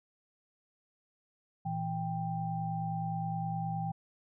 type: tone cluster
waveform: sine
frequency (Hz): 115.6 / 165.2 / 789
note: A#2 / E3 / G5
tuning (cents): -14 / +4 / +11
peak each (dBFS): -39 / -35 / -36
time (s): 1.65-3.92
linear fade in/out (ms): 10
effects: none